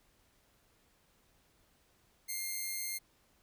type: tone with amplitude modulation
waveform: 5% pulse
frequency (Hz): 2114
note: C7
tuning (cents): +17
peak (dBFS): -25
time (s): 2.28-2.99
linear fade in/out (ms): 20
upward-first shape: sine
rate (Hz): 99.2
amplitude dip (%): 25
effects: pink hiss -70 dBFS RMS until 3.42 s